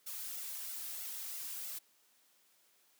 blue noise with flanger, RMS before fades -43 dBFS, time 0.06-1.79 s, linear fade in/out 10 ms, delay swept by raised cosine 1.4 to 3.3 ms, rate 3.1 Hz, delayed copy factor +1, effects white hiss -70 dBFS RMS until 2.99 s + high-pass 200 Hz 12 dB/octave

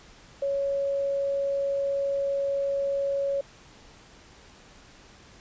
sine tone, 556 Hz, C#5, 5 cents sharp, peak -24 dBFS, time 0.42-3.41 s, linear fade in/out 5 ms, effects pink hiss -52 dBFS RMS until 5.4 s + resampled to 16000 Hz

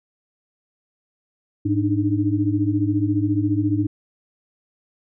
sine tone cluster, 104.9 / 294.5 / 308.9 Hz, G#2 / D4 / D#4, +18 / +5 / -12 cents, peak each -22 dBFS, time 1.65-3.87 s, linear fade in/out 10 ms, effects none

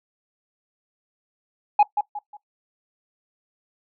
sine tone with echo, 831 Hz, G#5, 1 cent sharp, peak -8 dBFS, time 1.79-1.83 s, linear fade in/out 5 ms, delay 180 ms, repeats 3, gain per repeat -10 dB, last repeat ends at 2.37 s, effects noise-tail reverb RT60 0.1 s tail -17 dB re dry + tanh soft clip ceiling -10 dBFS

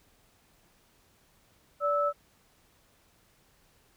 sine tone pair together, 580 / 1309.6 Hz, D5 / E6, -22 / -12 cents, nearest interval octave + major second, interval 1410 cents, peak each -27 dBFS, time 1.8-2.13 s, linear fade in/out 50 ms, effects pink hiss -65 dBFS RMS until 3.96 s

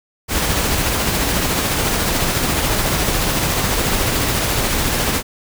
pink noise with tremolo, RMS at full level -17 dBFS, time 0.28-5.23 s, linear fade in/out 50 ms, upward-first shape sine, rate 14 Hz, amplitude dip 25%, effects none

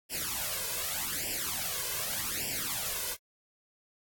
white noise with flanger, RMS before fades -34 dBFS, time 0.09-3.17 s, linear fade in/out 50 ms, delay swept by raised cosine 0.38 to 1.98 ms, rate 0.84 Hz, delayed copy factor +0.95, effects AAC 64 kbps

